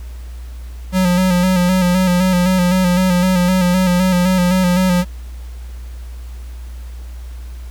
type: tone with vibrato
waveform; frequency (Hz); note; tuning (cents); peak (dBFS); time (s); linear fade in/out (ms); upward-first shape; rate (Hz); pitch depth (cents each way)
square; 181.9; F#3; -29; -12; 0.92-5.05; 50; square; 3.9; 38
effects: added 60 Hz sine -27 dBFS peak until 7.7 s + pink hiss -46 dBFS RMS until 7.7 s